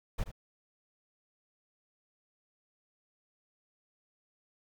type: noise with echo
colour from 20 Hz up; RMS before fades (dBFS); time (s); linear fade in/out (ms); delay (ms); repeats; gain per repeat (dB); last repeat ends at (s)
brown; -32; 0.18-0.24; 10; 77; 1; -12; 0.317
effects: none